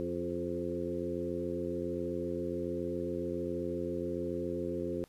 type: harmonic tone with a mistuned harmonic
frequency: 87.31 Hz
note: F2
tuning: in tune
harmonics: 1 / 2 / 3 / 4 / 5 / 6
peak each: -45 / -42 / -40 / -37 / -40 / -40 dBFS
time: 0-5.04 s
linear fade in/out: 0 ms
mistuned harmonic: 5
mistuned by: -24 cents
effects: pink hiss -65 dBFS RMS until 5.08 s + resampled to 32000 Hz